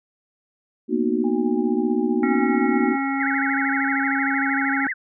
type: chord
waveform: sine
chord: B major seventh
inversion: third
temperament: just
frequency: 231.5 / 246.9 / 308.7 / 370.4 Hz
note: A#3 / B3 / D#4 / F#4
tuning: -12 / 0 / -14 / +2 cents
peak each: -24 dBFS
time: 0.88-2.97 s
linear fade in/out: 50 ms
type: tone with tremolo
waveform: sine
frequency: 811 Hz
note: G#5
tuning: 41 cents flat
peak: -33 dBFS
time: 1.24-2.98 s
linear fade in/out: 2 ms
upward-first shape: sine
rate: 9.3 Hz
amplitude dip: 45%
type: harmonic tone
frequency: 273.5 Hz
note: C#4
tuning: 23 cents flat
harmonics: 1 / 3 / 5 / 7 / 8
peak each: -23 / -28 / -30 / -31 / -32 dBFS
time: 2.23-4.87 s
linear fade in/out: 2 ms
type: tone with vibrato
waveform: sine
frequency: 1752 Hz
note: A6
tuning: 8 cents flat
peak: -23 dBFS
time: 3.19-4.94 s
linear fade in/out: 20 ms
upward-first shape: sine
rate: 13 Hz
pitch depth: 300 cents each way
effects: none